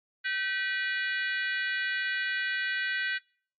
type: harmonic tone with a mistuned harmonic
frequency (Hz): 485.6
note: B4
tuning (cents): -29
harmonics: 3 / 4 / 5 / 6 / 7 / 8 / 9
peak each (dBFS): -31 / -33 / -39 / -41 / -43 / -44 / -45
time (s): 0.24-3.19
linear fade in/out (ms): 20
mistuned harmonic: 3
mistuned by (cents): +92
effects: noise-tail reverb RT60 0.5 s tail -26 dB re dry + AAC 32 kbps